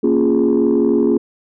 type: chord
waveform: sine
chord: Bb minor seventh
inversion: none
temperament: equal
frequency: 233.1 / 277.2 / 349.2 / 415.3 Hz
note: Bb3 / Db4 / F4 / Ab4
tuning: 0 / 0 / 0 / 0 cents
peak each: -16 dBFS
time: 0.03-1.18 s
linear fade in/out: 10 ms
effects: tanh soft clip ceiling -6 dBFS